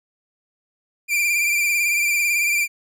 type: tone with vibrato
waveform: 45% pulse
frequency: 2371 Hz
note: D7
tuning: 16 cents sharp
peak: -17 dBFS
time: 1.08-2.68 s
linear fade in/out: 50 ms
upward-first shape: triangle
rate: 18 Hz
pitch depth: 53 cents each way
effects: none